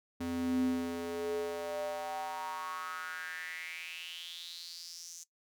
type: tone with high-pass filter sweep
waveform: square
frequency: 85 Hz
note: F2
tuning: 46 cents flat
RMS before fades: -38 dBFS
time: 0.2-5.24 s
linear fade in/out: 10 ms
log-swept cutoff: 190 to 6500 Hz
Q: 6.1
effects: noise-tail reverb RT60 0.1 s tail -18 dB re dry